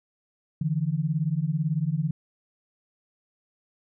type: beating tone pair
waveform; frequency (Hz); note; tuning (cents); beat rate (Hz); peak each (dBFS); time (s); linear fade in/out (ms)
sine; 146.83 / 164.83; D3 / E3; 0 / 0; 18; -26; 0.61-2.11; 5
effects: none